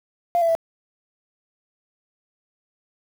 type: tone with pitch steps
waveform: sine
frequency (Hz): 695 / 669 / 660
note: F5 / E5 / E5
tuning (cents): -9 / +25 / +2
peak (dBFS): -15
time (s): 0.35-0.551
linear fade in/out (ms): 0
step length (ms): 67
effects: tanh soft clip ceiling -12 dBFS + 7-bit